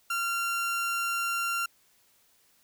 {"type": "tone", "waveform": "30% pulse", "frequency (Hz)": 1380, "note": "F6", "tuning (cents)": -21, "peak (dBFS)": -25, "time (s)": [0.1, 1.66], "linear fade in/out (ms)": 5, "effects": ["white hiss -65 dBFS RMS until 2.63 s"]}